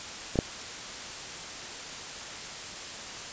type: clicks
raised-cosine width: 2 ms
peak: -17 / -8 dBFS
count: 2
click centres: 0.357 / 0.389 s
effects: white hiss -39 dBFS RMS until 3.32 s + resampled to 16000 Hz